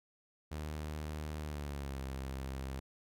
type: tone with pitch glide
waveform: sawtooth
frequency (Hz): 76.2 to 66.72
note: D#2 to C2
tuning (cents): -36 to +34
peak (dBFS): -35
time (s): 0.51-2.8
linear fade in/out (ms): 10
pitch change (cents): -230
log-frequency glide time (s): 1.42-2.01
effects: none